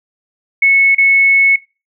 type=tone with dropouts; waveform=sine; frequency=2200 Hz; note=C#7; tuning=14 cents flat; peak=-6 dBFS; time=0.62-1.56 s; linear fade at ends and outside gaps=5 ms; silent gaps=0.949-0.981 s; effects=noise-tail reverb RT60 0.3 s tail -22 dB re dry